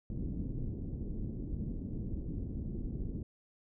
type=low-pass noise; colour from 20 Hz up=pink; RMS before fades=-38 dBFS; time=0.1-3.23 s; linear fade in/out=2 ms; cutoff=320 Hz; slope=24 dB/octave; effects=none